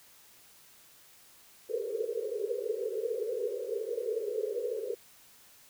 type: band-pass noise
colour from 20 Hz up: white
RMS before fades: -34 dBFS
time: 1.69-4.95 s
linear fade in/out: 10 ms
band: 400 to 500 Hz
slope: 96 dB/octave
effects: white hiss -58 dBFS RMS until 5.69 s